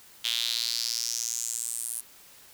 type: tone with high-pass filter sweep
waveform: sawtooth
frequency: 117 Hz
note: A#2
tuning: 7 cents sharp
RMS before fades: -31 dBFS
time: 0.24-2.01 s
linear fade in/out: 10 ms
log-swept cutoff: 3300 to 10000 Hz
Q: 4.5
effects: white hiss -53 dBFS RMS until 2.53 s